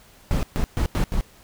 brown noise bursts at uneven times, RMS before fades -21 dBFS, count 5, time 0.31-0.43 / 0.56-0.64 / 0.77-0.86 / 0.95-1.04 / 1.12-1.21 s, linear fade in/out 0 ms, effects pink hiss -52 dBFS RMS until 1.43 s

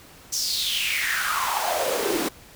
pink noise with high-pass filter sweep, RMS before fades -25 dBFS, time 0.32-2.29 s, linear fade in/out 10 ms, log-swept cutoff 6000 to 280 Hz, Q 5.5, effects pink hiss -48 dBFS RMS until 2.55 s

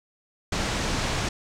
pink low-pass noise, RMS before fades -27 dBFS, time 0.52-1.29 s, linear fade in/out 5 ms, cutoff 7300 Hz, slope 24 dB/octave, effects none

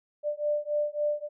sine beating tone pair, 591 / 594.6 Hz, D5 / D5, +11 / +21 cents, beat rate 3.6 Hz, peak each -29 dBFS, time 0.23-1.29 s, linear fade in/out 50 ms, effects none

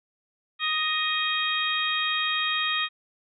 harmonic tone with a mistuned harmonic, 622.3 Hz, D#5, in tune, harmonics 2 / 3 / 4 / 5 / 6, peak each -30 / -30 / -30 / -30 / -30 dBFS, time 0.59-2.89 s, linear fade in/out 50 ms, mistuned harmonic 5, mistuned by +65 cents, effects none

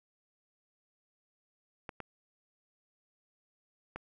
clicks, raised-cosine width 0.5 ms, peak -25 dBFS, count 3, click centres 1.892 / 2.003 / 3.96 s, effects none

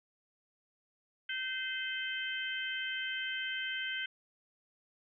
harmonic tone, 517 Hz, C5, 21 cents flat, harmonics 3 / 4 / 5 / 6, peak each -38 / -41 / -45 / -39 dBFS, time 1.29-4.06 s, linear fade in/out 5 ms, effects none

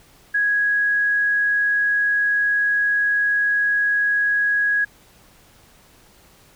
sine tone, 1661.2 Hz, G#6, in tune, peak -16 dBFS, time 0.34-4.85 s, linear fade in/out 10 ms, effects pink hiss -52 dBFS RMS until 6.55 s

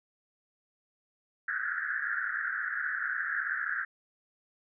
pink band-pass noise, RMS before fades -33 dBFS, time 1.48-3.85 s, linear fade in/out 5 ms, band 1400 to 1800 Hz, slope 96 dB/octave, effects none

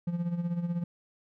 triangle tone with tremolo, 172.6 Hz, F3, 20 cents flat, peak -24 dBFS, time 0.07-0.84 s, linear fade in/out 5 ms, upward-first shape sine, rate 16 Hz, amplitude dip 65%, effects none

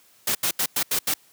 white noise bursts at uneven times, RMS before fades -23 dBFS, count 6, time 0.27-0.35 / 0.43-0.51 / 0.59-0.66 / 0.76-0.83 / 0.91-0.99 / 1.07-1.14 s, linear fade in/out 5 ms, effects white hiss -57 dBFS RMS until 1.32 s + high-pass 100 Hz 12 dB/octave

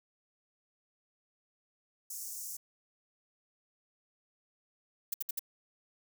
pink high-pass noise, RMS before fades -42 dBFS, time 2.1-2.57 s, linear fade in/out 5 ms, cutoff 5800 Hz, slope 48 dB/octave
violet noise bursts, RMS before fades -34 dBFS, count 4, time 5.12-5.393 s, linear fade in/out 5 ms, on 21 ms, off 63 ms
effects none

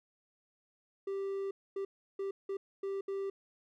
triangle tone bursts at uneven times, 392 Hz, G4, in tune, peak -32 dBFS, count 6, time 1.07-1.51 / 1.76-1.85 / 2.19-2.31 / 2.49-2.57 / 2.83-3.01 / 3.08-3.3 s, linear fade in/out 5 ms, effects none

